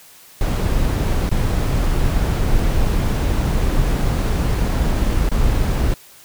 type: noise with dropouts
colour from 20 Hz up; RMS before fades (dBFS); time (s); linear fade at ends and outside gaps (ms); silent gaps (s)
brown; -17; 0.41-5.94; 1; 1.291-1.314 / 5.291-5.316
effects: white hiss -45 dBFS RMS until 6.24 s